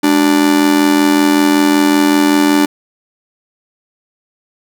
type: tone with amplitude modulation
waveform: 45% pulse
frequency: 293.7 Hz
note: D4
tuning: in tune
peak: -5 dBFS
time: 0.03-2.66 s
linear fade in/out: 10 ms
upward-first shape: sine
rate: 85.3 Hz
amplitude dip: 75%
effects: none